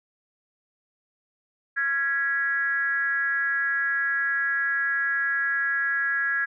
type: tone with frequency modulation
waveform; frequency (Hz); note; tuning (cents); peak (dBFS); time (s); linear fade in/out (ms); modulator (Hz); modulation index
sine; 1661.2; G#6; 0; -22; 1.76-6.46; 20; 288; 0.63
effects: none